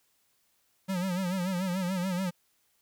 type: tone with vibrato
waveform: square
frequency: 183.8 Hz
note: F#3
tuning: 11 cents flat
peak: -29 dBFS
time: 0.88-2.31 s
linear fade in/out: 20 ms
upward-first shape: sine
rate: 6.9 Hz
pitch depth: 93 cents each way
effects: white hiss -71 dBFS RMS until 2.81 s